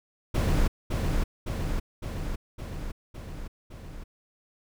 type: noise with echo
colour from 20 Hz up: brown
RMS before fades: -23 dBFS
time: 0.34-0.68 s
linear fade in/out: 10 ms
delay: 560 ms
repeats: 6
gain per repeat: -3 dB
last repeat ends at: 4.04 s
effects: none